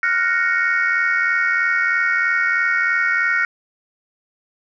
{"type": "chord", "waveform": "sine", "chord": "Gb major seventh", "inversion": "third", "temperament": "equal", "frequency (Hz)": [1396.9, 1480, 1864.7, 2217], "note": ["F6", "Gb6", "Bb6", "Db7"], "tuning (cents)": [0, 0, 0, 0], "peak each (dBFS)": [-20, -21, -19, -22], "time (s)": [0.03, 3.45], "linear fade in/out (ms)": 2, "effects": ["tanh soft clip ceiling -8 dBFS"]}